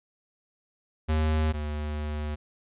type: tone pair in turn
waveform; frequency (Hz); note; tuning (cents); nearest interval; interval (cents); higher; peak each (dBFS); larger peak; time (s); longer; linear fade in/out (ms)
square; 77.9 / 75.12; D#2 / D2; +3 / +40; minor second; 63; first; -23 / -30; first; 1.08-1.53 / 1.53-2.36; second; 20
effects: resampled to 8000 Hz